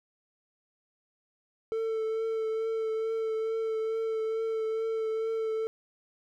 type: tone with vibrato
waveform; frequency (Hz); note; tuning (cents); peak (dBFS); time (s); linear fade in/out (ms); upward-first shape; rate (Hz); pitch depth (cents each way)
triangle; 444.7; A4; +18; -26; 1.72-5.67; 0; triangle; 2.3; 20
effects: none